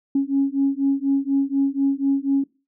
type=beating tone pair; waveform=sine; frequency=273.5 / 277.6 Hz; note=C#4 / C#4; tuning=-23 / +3 cents; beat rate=4.1 Hz; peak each=-20 dBFS; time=0.15-2.44 s; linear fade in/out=5 ms; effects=noise-tail reverb RT60 0.3 s tail -20 dB re dry + tanh soft clip ceiling -10 dBFS